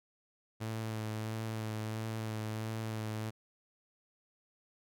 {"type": "tone with vibrato", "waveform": "sawtooth", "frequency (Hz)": 110, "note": "A2", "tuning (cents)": 0, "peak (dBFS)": -32, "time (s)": [0.6, 3.31], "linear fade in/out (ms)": 20, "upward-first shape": "sine", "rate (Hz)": 1.5, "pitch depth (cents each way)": 22, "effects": []}